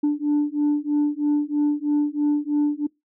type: beating tone pair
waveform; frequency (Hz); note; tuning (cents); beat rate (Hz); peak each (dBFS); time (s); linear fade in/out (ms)
sine; 292.7 / 295.8; D4 / D4; -6 / +13; 3.1; -20 / -20; 0.03-2.87; 10
effects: noise-tail reverb RT60 0.2 s tail -25 dB re dry + tanh soft clip ceiling -15 dBFS